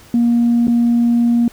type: tone with dropouts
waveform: sine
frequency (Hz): 236.5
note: A#3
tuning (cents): +25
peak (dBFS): -9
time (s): 0.14-1.48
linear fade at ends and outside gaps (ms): 2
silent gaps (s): 0.671-0.68
effects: tanh soft clip ceiling -7 dBFS + pink hiss -44 dBFS RMS until 1.52 s